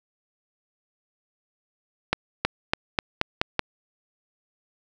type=accelerating click train; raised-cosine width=0.3 ms; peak=-4 dBFS; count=7; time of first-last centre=2.13-3.593 s; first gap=320 ms; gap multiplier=0.89; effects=none